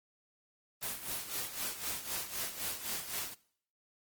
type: noise with tremolo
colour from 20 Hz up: white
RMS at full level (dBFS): -36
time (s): 0.81-3.35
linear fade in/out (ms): 20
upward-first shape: sine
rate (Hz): 3.9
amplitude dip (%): 70
effects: noise-tail reverb RT60 0.6 s tail -21 dB re dry + Opus 24 kbps